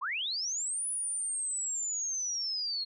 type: linear two-way sweep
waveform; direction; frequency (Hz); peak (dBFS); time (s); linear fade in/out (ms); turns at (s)
sine; up then down; 945 to 9956 to 4213; -31; 0.01-2.85; 20; 0.87
effects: none